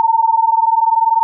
sine tone pair together, 896.6 / 917 Hz, A5 / A#5, +32 / -29 cents, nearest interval unison, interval 39 cents, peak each -13 dBFS, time 0-1.23 s, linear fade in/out 0 ms, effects none

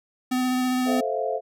square tone with vibrato, 253.5 Hz, B3, 45 cents sharp, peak -22 dBFS, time 0.31-1.01 s, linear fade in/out 10 ms, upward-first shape sine, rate 15 Hz, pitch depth 12 cents each way
sine chord, F major seventh, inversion first, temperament just, 436.5 / 523.8 / 654.8 / 698.5 Hz, A4 / C5 / E5 / F5, -14 / +2 / -12 / 0 cents, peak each -29 dBFS, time 0.85-1.41 s, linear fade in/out 50 ms
effects none

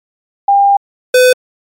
sine / square tone pair in turn, 800 / 504 Hz, G5 / B4, +35 / +35 cents, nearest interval minor sixth, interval 800 cents, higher first, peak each -5 dBFS, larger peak neither, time 0.48-0.77 / 1.14-1.33 s, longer first, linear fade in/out 5 ms, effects MP3 64 kbps

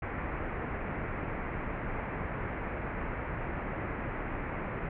pink low-pass noise, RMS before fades -36 dBFS, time 0.02-4.89 s, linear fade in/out 5 ms, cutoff 2300 Hz, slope 48 dB/octave, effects none

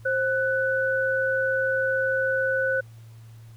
sine tone pair together, 529 / 1491.1 Hz, C5 / F#6, +19 / +13 cents, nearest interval octave + tritone, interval 1794 cents, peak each -24 dBFS, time 0.05-2.81 s, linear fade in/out 10 ms, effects added 113 Hz sine -43 dBFS peak until 3.56 s + pink hiss -59 dBFS RMS until 3.56 s

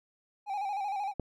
triangle tone with vibrato, 803 Hz, G5, 41 cents sharp, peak -29 dBFS, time 0.46-1.14 s, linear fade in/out 50 ms, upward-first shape square, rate 13 Hz, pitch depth 58 cents each way
click, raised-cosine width 2 ms, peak -20 dBFS, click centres 1.197 s
effects none

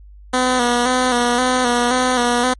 10% pulse tone with vibrato, 247.5 Hz, B3, 4 cents sharp, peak -6 dBFS, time 0.33-2.54 s, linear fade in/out 10 ms, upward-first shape square, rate 1.9 Hz, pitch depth 42 cents each way, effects added 50 Hz sine -38 dBFS peak until 2.59 s + MP3 48 kbps

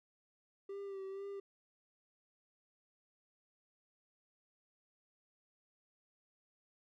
triangle tone with vibrato, 392 Hz, G4, in tune, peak -40 dBFS, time 0.69-1.4 s, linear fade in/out 5 ms, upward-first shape sine, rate 2.1 Hz, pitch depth 33 cents each way, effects none

